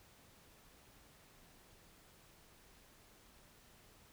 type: silence
effects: pink hiss -64 dBFS RMS until 4.12 s